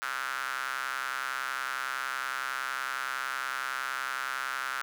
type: tone with high-pass filter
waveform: square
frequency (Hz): 65.41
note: C2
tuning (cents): 0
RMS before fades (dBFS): -34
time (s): 0.02-4.82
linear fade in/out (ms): 0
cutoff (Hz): 1400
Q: 4.8
effects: none